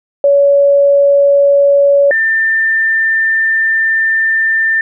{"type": "tone pair in turn", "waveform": "sine", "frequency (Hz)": [564, 1790.6], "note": ["C#5", "A6"], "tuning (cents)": [30, 30], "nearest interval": "octave + minor sixth", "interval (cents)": 2000, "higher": "second", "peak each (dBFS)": [-5, -9], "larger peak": "first", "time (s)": [[0.24, 2.11], [2.11, 4.81]], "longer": "second", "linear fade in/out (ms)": 2, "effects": []}